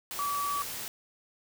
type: tone in noise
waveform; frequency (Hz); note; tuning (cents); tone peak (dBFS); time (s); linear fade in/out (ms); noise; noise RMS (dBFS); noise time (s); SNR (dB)
sine; 1146; D6; -43; -29; 0.19-0.62; 0; white; -38; 0.11-0.88; +6
effects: none